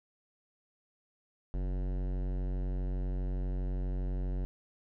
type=tone with hard clipping; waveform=sine; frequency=46.21 Hz; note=F#1; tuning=1 cent flat; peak=-33 dBFS; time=1.54-4.45 s; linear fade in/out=0 ms; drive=18 dB; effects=none